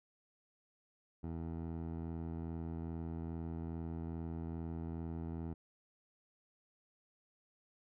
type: tone with low-pass filter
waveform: 15% pulse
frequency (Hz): 82.41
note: E2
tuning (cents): 0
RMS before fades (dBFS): -42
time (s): 1.23-5.54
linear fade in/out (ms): 10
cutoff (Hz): 720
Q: 0.56
effects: none